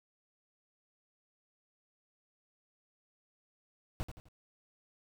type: noise with echo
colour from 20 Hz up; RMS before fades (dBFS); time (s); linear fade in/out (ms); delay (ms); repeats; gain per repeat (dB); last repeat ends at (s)
brown; -35; 4-4.03; 0; 85; 3; -8; 4.285
effects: none